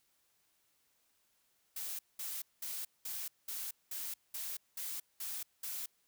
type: noise bursts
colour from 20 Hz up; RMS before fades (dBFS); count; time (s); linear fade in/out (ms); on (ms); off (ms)
blue; -41; 10; 1.76-5.86; 5; 230; 200
effects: white hiss -75 dBFS RMS until 6.07 s